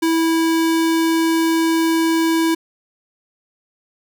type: tone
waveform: square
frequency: 327.3 Hz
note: E4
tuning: 12 cents flat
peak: -15 dBFS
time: 0.02-2.55 s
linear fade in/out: 10 ms
effects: none